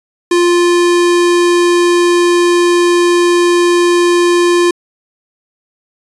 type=tone; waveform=square; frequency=349.2 Hz; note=F4; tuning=in tune; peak=-8 dBFS; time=0.31-4.71 s; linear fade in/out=5 ms; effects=resampled to 24000 Hz